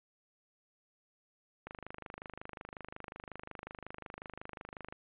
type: click train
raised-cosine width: 0.5 ms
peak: -28 dBFS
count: 84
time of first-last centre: 1.67-4.925 s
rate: 25.5 Hz
effects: resampled to 8000 Hz